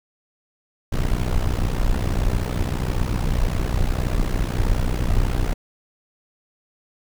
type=noise with amplitude modulation; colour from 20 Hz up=brown; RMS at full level=-17 dBFS; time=0.92-5.54 s; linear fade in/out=10 ms; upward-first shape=sine; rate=61.7 Hz; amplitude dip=85%; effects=none